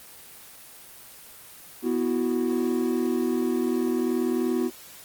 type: chord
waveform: triangle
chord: B suspended fourth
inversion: none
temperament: equal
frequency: 246.9 / 329.6 / 370 Hz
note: B3 / E4 / F#4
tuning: 0 / 0 / 0 cents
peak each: -24 / -26 / -25 dBFS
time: 1.82-4.71 s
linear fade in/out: 50 ms
effects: white hiss -46 dBFS RMS until 5.04 s + Opus 24 kbps